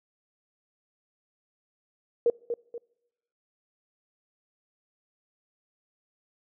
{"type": "tone with echo", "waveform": "sine", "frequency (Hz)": 472.6, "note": "A#4", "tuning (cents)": 24, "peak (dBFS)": -18, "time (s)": [2.26, 2.3], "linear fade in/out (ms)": 2, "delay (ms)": 240, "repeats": 2, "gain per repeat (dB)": -8, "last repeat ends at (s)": 2.78, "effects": ["noise-tail reverb RT60 1.0 s tail -26 dB re dry"]}